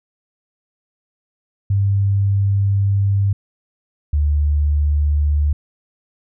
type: tone pair in turn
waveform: sine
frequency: 99.3 / 73.71 Hz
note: G2 / D2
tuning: +23 / +7 cents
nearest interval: perfect fourth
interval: 516 cents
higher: first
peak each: -13 dBFS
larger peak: neither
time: 1.7-3.33 / 4.13-5.53 s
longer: first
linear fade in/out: 5 ms
effects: none